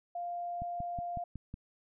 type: tone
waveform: sine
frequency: 698.5 Hz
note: F5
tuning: in tune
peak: -35 dBFS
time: 0.15-1.24 s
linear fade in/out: 5 ms
type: click train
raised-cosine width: 5 ms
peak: -29 dBFS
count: 6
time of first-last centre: 0.62-1.541 s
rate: 5.43 Hz
effects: none